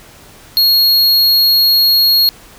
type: tone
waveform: square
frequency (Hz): 4300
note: C8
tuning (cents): +47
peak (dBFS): -8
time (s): 0.57-2.29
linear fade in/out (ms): 0
effects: pink hiss -40 dBFS RMS until 2.58 s